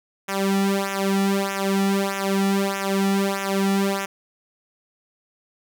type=tone with flanger; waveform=sawtooth; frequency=196 Hz; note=G3; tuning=in tune; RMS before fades=-22 dBFS; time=0.28-4.06 s; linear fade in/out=10 ms; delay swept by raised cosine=0.22 to 1.92 ms; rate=1.6 Hz; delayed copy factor=-0.95; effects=none